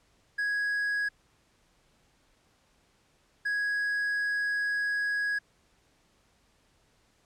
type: tone bursts at uneven times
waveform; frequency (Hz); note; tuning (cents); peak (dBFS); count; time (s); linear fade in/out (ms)
triangle; 1661.2; G#6; 0; -25; 2; 0.38-1.09 / 3.45-5.39; 10
effects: pink hiss -67 dBFS RMS until 7.25 s + low-pass 9000 Hz 12 dB/octave